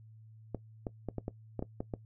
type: clicks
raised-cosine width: 2 ms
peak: -22 dBFS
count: 9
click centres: 0.547 / 0.868 / 1.087 / 1.183 / 1.281 / 1.593 / 1.625 / 1.805 / 1.938 s
effects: noise-tail reverb RT60 0.1 s tail -18 dB re dry + added 110 Hz sine -52 dBFS peak until 2.05 s